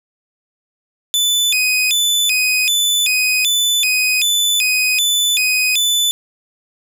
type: tone with vibrato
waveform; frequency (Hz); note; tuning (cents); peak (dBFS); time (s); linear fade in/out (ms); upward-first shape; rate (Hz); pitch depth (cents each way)
sawtooth; 2960; F#7; 0; -10; 1.14-6.11; 0; square; 1.3; 290
effects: none